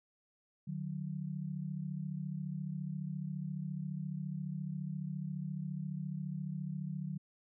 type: tone pair together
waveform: sine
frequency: 150.52 / 185 Hz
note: D3 / F#3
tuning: +43 / 0 cents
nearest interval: major third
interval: 357 cents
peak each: -39 / -40 dBFS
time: 0.67-7.18 s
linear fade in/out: 10 ms
effects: none